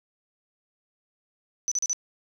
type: tone bursts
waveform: sine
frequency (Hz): 5990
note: F#8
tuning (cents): +20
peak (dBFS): -23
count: 4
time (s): 1.68-1.931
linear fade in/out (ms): 0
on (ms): 35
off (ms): 37
effects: 10-bit